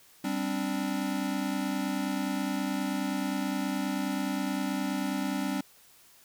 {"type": "chord", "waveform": "square", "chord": "G suspended fourth", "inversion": "none", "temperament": "equal with one note detuned", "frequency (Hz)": [196, 261.6, 291.1], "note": ["G3", "C4", "D4"], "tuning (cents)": [0, 0, -15], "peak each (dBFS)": -34, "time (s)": [0.24, 5.61], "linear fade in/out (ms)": 5, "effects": ["white hiss -58 dBFS RMS until 6.24 s"]}